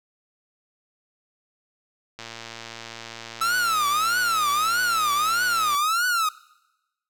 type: click train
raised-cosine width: 0.2 ms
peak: -19 dBFS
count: 410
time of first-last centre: 2.19-5.747 s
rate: 115 Hz
type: tone with vibrato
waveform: 45% pulse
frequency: 1305 Hz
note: E6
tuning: 18 cents flat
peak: -20 dBFS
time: 3.41-6.29 s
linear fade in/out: 5 ms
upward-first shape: triangle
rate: 1.6 Hz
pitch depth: 240 cents each way
effects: noise-tail reverb RT60 1.0 s tail -22 dB re dry